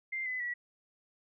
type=tone with pitch steps; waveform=sine; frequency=2093 / 2014 / 1937.1 Hz; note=C7 / B6 / B6; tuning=0 / +33 / -34 cents; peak=-33 dBFS; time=0.12-0.54 s; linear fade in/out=10 ms; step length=140 ms; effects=none